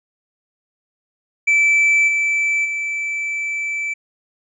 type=tone with level steps; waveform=triangle; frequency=2320 Hz; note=D7; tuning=22 cents flat; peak=-10 / -14 / -19 dBFS; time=1.47-3.94 s; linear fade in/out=10 ms; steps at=2.07 / 2.64 s; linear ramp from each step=20 ms; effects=resampled to 22050 Hz